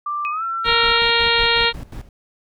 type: tone with pitch glide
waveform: sine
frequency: 1180 to 1347.7 Hz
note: D6 to E6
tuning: +8 to +38 cents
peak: -21 dBFS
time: 0.06-0.98 s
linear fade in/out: 5 ms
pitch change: +230 cents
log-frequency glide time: 0.3-0.43 s
type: tone with exponential decay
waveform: sine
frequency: 2534 Hz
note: D#7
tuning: 31 cents sharp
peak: -22 dBFS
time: 0.25-0.5 s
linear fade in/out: 0 ms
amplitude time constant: 54 ms
type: harmonic tone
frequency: 466.2 Hz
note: A#4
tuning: in tune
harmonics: 1 / 2 / 3 / 4 / 5 / 6 / 7 / 8 / 9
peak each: -23 / -23 / -23 / -23 / -23 / -23 / -23 / -23 / -23 dBFS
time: 0.64-1.73 s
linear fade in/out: 50 ms
type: noise with tremolo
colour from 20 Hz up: brown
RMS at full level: -30 dBFS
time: 0.65-2.09 s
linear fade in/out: 2 ms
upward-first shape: square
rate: 5.5 Hz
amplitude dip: 80%
effects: none